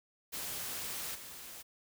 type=noise with level steps; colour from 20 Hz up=white; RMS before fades=-40 / -48 dBFS; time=0.32-1.63 s; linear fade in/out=20 ms; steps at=1.14 s; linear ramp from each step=20 ms; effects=none